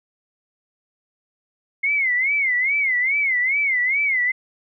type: tone with vibrato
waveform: sine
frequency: 2126 Hz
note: C7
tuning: 27 cents sharp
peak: -17 dBFS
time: 1.83-4.32 s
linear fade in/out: 10 ms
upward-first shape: sine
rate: 2.4 Hz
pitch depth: 150 cents each way
effects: none